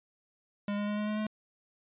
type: tone with pitch steps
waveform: square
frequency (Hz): 204.1 / 206.1 / 208.1 / 210.2 / 212.3 / 214.4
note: G#3 / G#3 / G#3 / G#3 / G#3 / A3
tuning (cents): -30 / -13 / +4 / +21 / +38 / -45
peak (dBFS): -31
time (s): 0.68-1.268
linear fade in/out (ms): 2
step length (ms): 98
effects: resampled to 8000 Hz